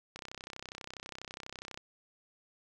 click train, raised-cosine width 0.2 ms, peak -25 dBFS, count 53, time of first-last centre 0.16-1.775 s, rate 32.2 Hz, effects none

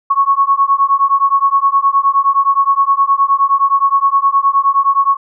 sine beating tone pair, 1100 / 1109.6 Hz, C#6 / C#6, -14 / +1 cents, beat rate 9.6 Hz, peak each -12 dBFS, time 0.1-5.17 s, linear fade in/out 10 ms, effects none

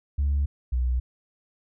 sine tone pair in turn, 70.9 / 62.11 Hz, C#2 / B1, +40 / +10 cents, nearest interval major second, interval 230 cents, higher first, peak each -19 / -20 dBFS, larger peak first, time 0.18-0.46 / 0.72-1 s, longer neither, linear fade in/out 10 ms, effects tanh soft clip ceiling -18 dBFS

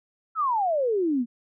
sine exponential sweep, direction down, 1349 to 226.5 Hz, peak -21 dBFS, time 0.35-1.26 s, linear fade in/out 50 ms, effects none

